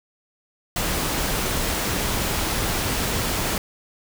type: noise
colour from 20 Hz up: pink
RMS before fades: -24 dBFS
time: 0.76-3.58 s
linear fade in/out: 2 ms
effects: none